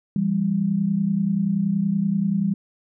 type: tone pair together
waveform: sine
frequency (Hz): 169.2 / 199.71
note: E3 / G3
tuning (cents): +45 / +32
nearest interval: minor third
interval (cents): 287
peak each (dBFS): -24 / -20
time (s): 0.16-2.54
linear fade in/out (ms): 2
effects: none